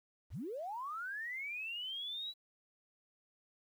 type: linear sweep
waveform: sine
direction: up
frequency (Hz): 34.65 to 3961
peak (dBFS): -39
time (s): 0.3-2.34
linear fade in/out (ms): 50
effects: 11-bit